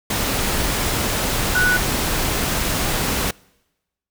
sine tone in noise, 1477 Hz, F#6, 3 cents flat, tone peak -15 dBFS, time 1.55-1.77 s, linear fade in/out 5 ms, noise pink, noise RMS -21 dBFS, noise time 0.1-3.31 s, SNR +3 dB, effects noise-tail reverb RT60 1.0 s tail -26 dB re dry

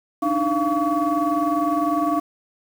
sine tone cluster, 290.8 / 310.7 / 690 / 1133 Hz, D4 / D#4 / F5 / C#6, -17 / -2 / -21 / +37 cents, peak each -23 dBFS, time 0.22-2.2 s, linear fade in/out 10 ms, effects tanh soft clip ceiling -11 dBFS + 7-bit

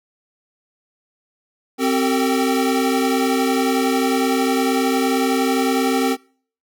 square tone cluster, 263 / 383.3 / 451.7 / 778 Hz, C4 / G4 / A4 / G5, +9 / -39 / +45 / -13 cents, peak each -19 / -25 / -23 / -27 dBFS, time 1.78-6.17 s, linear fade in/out 50 ms, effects noise-tail reverb RT60 0.5 s tail -26 dB re dry

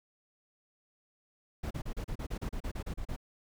brown noise bursts, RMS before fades -36 dBFS, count 14, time 1.63-3.164 s, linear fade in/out 10 ms, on 78 ms, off 34 ms, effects none

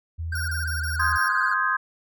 sine tone with pitch glide, 82.41 to 79.1 Hz, E2 to D#2, 0 to +29 cents, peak -27 dBFS, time 0.18-1.18 s, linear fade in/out 20 ms, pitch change -71 cents, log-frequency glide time 0.45-0.79 s
triangle tone with vibrato, 1500 Hz, F#6, 23 cents sharp, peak -26 dBFS, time 0.32-1.54 s, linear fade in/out 5 ms, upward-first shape sine, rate 18 Hz, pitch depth 97 cents each way
20% pulse tone bursts, 5560 Hz, F8, 9 cents flat, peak -29 dBFS, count 6, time 0.35-1.285 s, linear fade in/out 5 ms, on 130 ms, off 31 ms
sine chord, Ab major seventh, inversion first, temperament equal, 1046.5 / 1244.5 / 1568 / 1661.2 Hz, C6 / Eb6 / G6 / Ab6, 0 / 0 / 0 / 0 cents, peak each -26 dBFS, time 0.99-1.77 s, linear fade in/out 10 ms
effects none

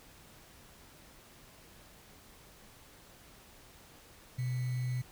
sine tone with sample-and-hold, 125.6 Hz, B2, 30 cents sharp, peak -31 dBFS, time 4.38-5.02 s, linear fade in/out 10 ms, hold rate 2100 Hz, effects pink hiss -57 dBFS RMS until 5.11 s

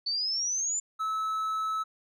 sine exponential sweep, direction up, 4461 to 7200 Hz, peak -27 dBFS, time 0.06-0.8 s, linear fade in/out 10 ms
triangle tone, 1300 Hz, E6, 24 cents flat, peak -26 dBFS, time 0.99-1.84 s, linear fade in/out 20 ms
effects none

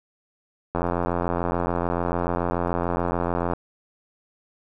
click train, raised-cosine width 1 ms, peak -10 dBFS, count 243, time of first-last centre 0.75-3.535 s, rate 86.9 Hz, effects none

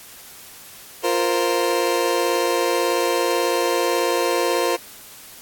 30% pulse chord, F suspended fourth, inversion none, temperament just, 349.2 / 465.6 / 523.8 Hz, F4 / Bb4 / C5, 0 / -2 / +2 cents, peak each -20 dBFS, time 1.03-4.77 s, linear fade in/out 20 ms, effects white hiss -42 dBFS RMS until 5.41 s + AAC 64 kbps

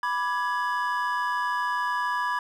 triangle chord, G# diminished, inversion first, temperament equal with one note detuned, 987.8 / 1174.7 / 1672.8 Hz, B5 / D6 / G#6, 0 / 0 / +12 cents, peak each -25 / -30 / -28 dBFS, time 0.03-2.39 s, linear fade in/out 2 ms, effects none

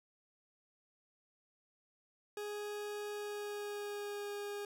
40% pulse tone with pitch glide, 415.2 to 409.2 Hz, G#4 to G#4, 0 to -26 cents, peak -39 dBFS, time 2.37-4.65 s, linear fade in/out 2 ms, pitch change -26 cents, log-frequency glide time 3.11-4.32 s, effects none

